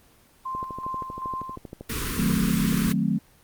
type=tone with tremolo; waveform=sine; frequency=1046.5 Hz; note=C6; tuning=in tune; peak=-28 dBFS; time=0.45-1.56 s; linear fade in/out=10 ms; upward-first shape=square; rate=2.6 Hz; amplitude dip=45%
type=click train; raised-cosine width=2 ms; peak=-23 dBFS; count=17; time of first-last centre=0.55-1.81 s; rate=12.7 Hz
type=band-stop noise; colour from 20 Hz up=pink; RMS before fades=-29 dBFS; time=1.89-2.93 s; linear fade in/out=10 ms; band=480 to 1000 Hz; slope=96 dB/octave
type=chord; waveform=sine; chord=D# diminished seventh; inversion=none; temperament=equal; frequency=155.56 / 185 / 220 / 261.6 Hz; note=D#3 / F#3 / A3 / C4; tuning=0 / 0 / 0 / 0 cents; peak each=-28 / -25 / -25 / -29 dBFS; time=2.17-3.19 s; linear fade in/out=20 ms
effects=pink hiss -57 dBFS RMS until 3.43 s + Opus 24 kbps